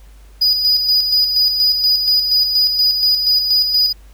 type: tone with tremolo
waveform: triangle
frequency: 4941 Hz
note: D#8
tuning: 13 cents flat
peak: -9 dBFS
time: 0.41-3.93 s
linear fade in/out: 10 ms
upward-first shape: square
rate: 4.2 Hz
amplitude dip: 45%
effects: added 50 Hz sine -39 dBFS peak until 4.13 s + pink hiss -52 dBFS RMS until 4.13 s